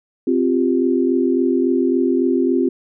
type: chord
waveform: sine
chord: C suspended fourth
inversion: none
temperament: just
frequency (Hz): 261.6 / 348.8 / 392.4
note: C4 / F4 / G4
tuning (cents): 0 / -2 / +2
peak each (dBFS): -17 / -18 / -21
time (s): 0.27-2.69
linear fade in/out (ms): 5
effects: none